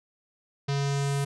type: tone with low-pass filter sweep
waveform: square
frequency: 140.2 Hz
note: C#3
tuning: 20 cents sharp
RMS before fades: -27 dBFS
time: 0.68-1.25 s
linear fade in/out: 10 ms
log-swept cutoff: 4900 to 10000 Hz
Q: 2
effects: none